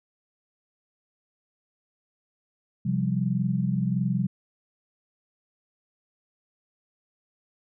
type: chord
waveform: sine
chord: C suspended fourth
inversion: none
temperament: equal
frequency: 130.81 / 174.61 / 196 Hz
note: C3 / F3 / G3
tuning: 0 / 0 / 0 cents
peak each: -27 dBFS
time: 2.85-4.27 s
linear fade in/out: 10 ms
effects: none